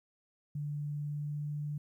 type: tone with pitch glide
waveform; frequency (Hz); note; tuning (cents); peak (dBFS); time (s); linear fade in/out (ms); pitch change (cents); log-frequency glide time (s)
sine; 146.83 to 147.77; D3 to D3; 0 to +11; -34; 0.55-1.78; 5; +11; 0.97-1.49
effects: 12-bit